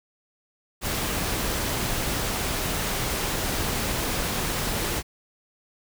pink noise, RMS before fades -27 dBFS, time 0.81-5.03 s, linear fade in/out 50 ms, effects none

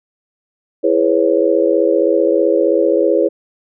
sine chord, C# minor seventh, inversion first, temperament just, 332.6 / 415.8 / 498.9 / 554.4 Hz, E4 / G#4 / B4 / C#5, +16 / +2 / +17 / 0 cents, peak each -16 dBFS, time 0.83-3.29 s, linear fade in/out 20 ms, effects none

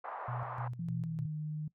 pink band-pass noise, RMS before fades -42 dBFS, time 0.04-0.68 s, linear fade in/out 5 ms, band 730 to 1200 Hz, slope 24 dB/octave
sine tone with tremolo, 122.4 Hz, B2, 15 cents flat, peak -36 dBFS, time 0.28-1.26 s, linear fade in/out 5 ms, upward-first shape square, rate 3.3 Hz, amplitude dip 65%
sine tone with pitch glide, 168.6 to 152.83 Hz, E3 to D#3, +39 to -31 cents, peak -35 dBFS, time 0.79-1.68 s, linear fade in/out 5 ms, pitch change -170 cents, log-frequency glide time 0.92-1.34 s
effects noise-tail reverb RT60 0.1 s tail -20 dB re dry

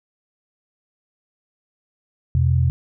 sine tone pair together, 84.9 / 127.21 Hz, F2 / C3, -48 / -48 cents, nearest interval perfect fifth, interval 700 cents, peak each -17 dBFS, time 2.35-2.7 s, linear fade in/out 0 ms, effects none

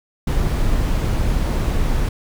brown noise, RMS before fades -18 dBFS, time 0.27-2.09 s, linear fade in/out 5 ms, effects none

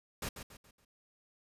pink noise with echo, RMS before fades -38 dBFS, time 0.22-0.29 s, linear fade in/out 5 ms, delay 140 ms, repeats 4, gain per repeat -8 dB, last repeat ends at 0.85 s, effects resampled to 32000 Hz

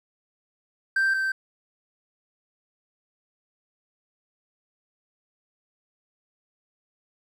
triangle tone pair in turn, 1568 / 1556.3 Hz, G6 / G6, 0 / -13 cents, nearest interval unison, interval 13 cents, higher first, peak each -17 / -21 dBFS, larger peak first, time 0.96-1.14 / 1.14-1.32 s, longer neither, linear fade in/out 5 ms, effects tanh soft clip ceiling -13 dBFS

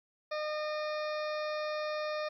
harmonic tone, 609 Hz, D#5, 37 cents flat, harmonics 1 / 2 / 3 / 4 / 6 / 7 / 8 / 9, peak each -34 / -40 / -44 / -46 / -50 / -51 / -52 / -53 dBFS, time 0.31-2.29 s, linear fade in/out 10 ms, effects 12-bit

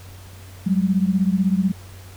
sine beating tone pair, 185 / 201 Hz, F#3 / G3, 0 / +44 cents, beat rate 16 Hz, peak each -18 / -20 dBFS, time 0.66-1.72 s, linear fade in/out 10 ms, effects added 93 Hz sine -39 dBFS peak until 2.16 s + pink hiss -46 dBFS RMS until 2.16 s

